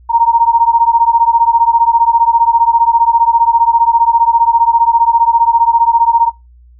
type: beating tone pair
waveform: sine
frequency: 923 / 938 Hz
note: A#5 / A#5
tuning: -17 / +11 cents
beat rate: 15 Hz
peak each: -10 dBFS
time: 0.09-6.3 s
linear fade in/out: 20 ms
effects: noise-tail reverb RT60 0.2 s tail -18 dB re dry + added 60 Hz sine -39 dBFS peak until 6.79 s